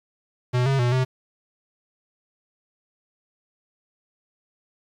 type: tone with pitch steps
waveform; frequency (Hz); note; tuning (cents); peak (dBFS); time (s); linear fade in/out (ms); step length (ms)
square; 124.3 / 136.1 / 122 / 129.2; B2 / C#3 / B2 / C3; +12 / -31 / -21 / -21; -19; 0.53-1.05; 20; 130
effects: low-pass 5000 Hz 12 dB/octave + 8-bit

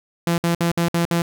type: tone bursts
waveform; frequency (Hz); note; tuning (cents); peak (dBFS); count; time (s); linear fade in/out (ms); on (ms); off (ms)
sawtooth; 170; F3; -46; -13; 6; 0.27-1.22; 2; 110; 58
effects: none

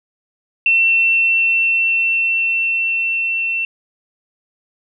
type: tone with level ramp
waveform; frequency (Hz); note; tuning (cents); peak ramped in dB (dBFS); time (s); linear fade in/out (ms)
sine; 2698; E7; +40; -10 to -17; 0.66-3.65; 2
effects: none

